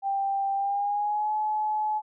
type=tone with pitch glide; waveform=sine; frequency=788 to 854.4 Hz; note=G5 to G#5; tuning=+9 to +49 cents; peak=-24 dBFS; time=0.02-2.02 s; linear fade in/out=50 ms; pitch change=+140 cents; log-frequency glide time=0.55-1.33 s; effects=none